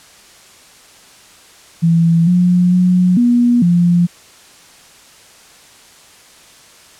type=tone with pitch steps; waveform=sine; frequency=166.6 / 178.5 / 181 / 241.2 / 173.9 Hz; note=E3 / F3 / F#3 / B3 / F3; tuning=+19 / +38 / -38 / -41 / -7 cents; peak=-8 dBFS; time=1.82-4.07 s; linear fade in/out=20 ms; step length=450 ms; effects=white hiss -43 dBFS RMS until 6.99 s + low-pass 9000 Hz 12 dB/octave